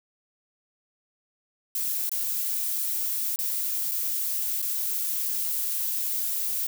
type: noise with dropouts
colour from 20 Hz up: violet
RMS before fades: -28 dBFS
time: 1.75-6.67 s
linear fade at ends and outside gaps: 2 ms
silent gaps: 2.094-2.116 / 3.36-3.388 / 3.913-3.917 / 4.618-4.624 s
effects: none